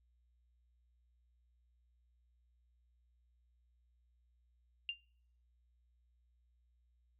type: tone with exponential decay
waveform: sine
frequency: 2794 Hz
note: F7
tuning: in tune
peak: -32 dBFS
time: 4.89-4.98 s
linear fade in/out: 1 ms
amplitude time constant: 19 ms
effects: noise-tail reverb RT60 0.6 s tail -24 dB re dry + added 60 Hz sine -70 dBFS peak until 7.19 s